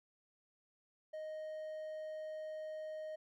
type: tone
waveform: triangle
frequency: 622.3 Hz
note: D#5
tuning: in tune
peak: -40 dBFS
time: 1.13-3.16 s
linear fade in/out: 10 ms
effects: none